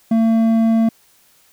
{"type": "tone with hard clipping", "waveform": "sine", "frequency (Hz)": 225.6, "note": "A3", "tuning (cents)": 44, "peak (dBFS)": -13, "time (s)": [0.11, 0.89], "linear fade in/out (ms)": 5, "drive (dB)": 6, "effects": ["white hiss -54 dBFS RMS until 1.52 s"]}